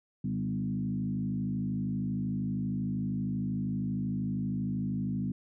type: tone with frequency modulation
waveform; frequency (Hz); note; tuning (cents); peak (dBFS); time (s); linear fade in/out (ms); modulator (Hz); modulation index
sine; 191.4; G3; -41; -29; 0.24-5.32; 5; 52.8; 1.3
effects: none